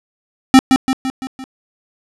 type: tone with echo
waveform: square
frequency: 262.6 Hz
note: C4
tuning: 6 cents sharp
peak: -3 dBFS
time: 0.54-0.59 s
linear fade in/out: 0 ms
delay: 170 ms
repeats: 5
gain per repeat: -5 dB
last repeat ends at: 1.44 s
effects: low-pass 9000 Hz 12 dB/octave